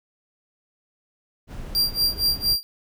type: noise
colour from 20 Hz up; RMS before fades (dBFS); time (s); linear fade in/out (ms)
brown; -34; 1.47-2.57; 50
type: tone with tremolo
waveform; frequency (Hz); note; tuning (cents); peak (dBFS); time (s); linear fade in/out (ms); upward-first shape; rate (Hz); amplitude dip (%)
45% pulse; 4750; D8; +19; -16; 1.75-2.63; 0; sine; 4.3; 95
effects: none